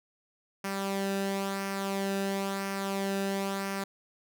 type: tone with flanger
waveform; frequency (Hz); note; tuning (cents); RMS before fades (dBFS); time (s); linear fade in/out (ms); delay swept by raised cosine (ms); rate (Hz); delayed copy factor
sawtooth; 196; G3; 0; -32; 0.64-3.84; 5; 0.26 to 0.93; 0.98; -0.5
effects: none